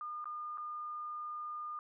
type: tone with dropouts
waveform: sine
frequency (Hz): 1214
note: D#6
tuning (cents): -43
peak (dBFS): -39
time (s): 0.01-1.79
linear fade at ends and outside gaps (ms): 1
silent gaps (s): 0.243-0.256 / 0.574-0.581
effects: none